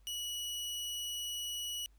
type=tone; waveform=sawtooth; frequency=2930 Hz; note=F#7; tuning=18 cents flat; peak=-34 dBFS; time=0.07-1.86 s; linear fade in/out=0 ms; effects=added 50 Hz sine -60 dBFS peak until 1.98 s + pink hiss -75 dBFS RMS until 1.98 s